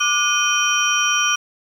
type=tone cluster; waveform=sine; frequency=1180 / 1449 / 2481 / 3095 / 5740 Hz; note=D6 / F#6 / D#7 / G7 / F8; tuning=+8 / -37 / -6 / -23 / +47 cents; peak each=-22 dBFS; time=0-1.36 s; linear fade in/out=10 ms; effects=7-bit